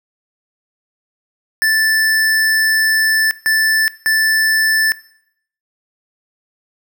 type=tone bursts at uneven times; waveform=square; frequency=1760 Hz; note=A6; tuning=in tune; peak=-12 dBFS; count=3; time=1.62-3.31 / 3.46-3.88 / 4.06-4.92 s; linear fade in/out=0 ms; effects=noise-tail reverb RT60 0.7 s tail -20 dB re dry